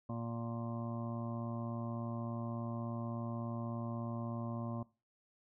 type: harmonic tone with a mistuned harmonic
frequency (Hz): 116.54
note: A#2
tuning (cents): 0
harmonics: 1 / 2 / 3 / 5 / 6 / 7 / 8 / 9 / 10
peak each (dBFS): -41 / -41 / -51 / -48 / -52 / -59 / -57 / -50 / -63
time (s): 0.09-4.83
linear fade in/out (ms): 5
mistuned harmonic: 10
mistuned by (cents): -18
effects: noise-tail reverb RT60 0.3 s tail -20 dB re dry